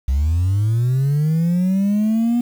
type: linear sweep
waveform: sine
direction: up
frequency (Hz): 63.5 to 242.5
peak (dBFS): -12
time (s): 0.08-2.41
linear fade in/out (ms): 5
effects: tanh soft clip ceiling -13 dBFS + 7-bit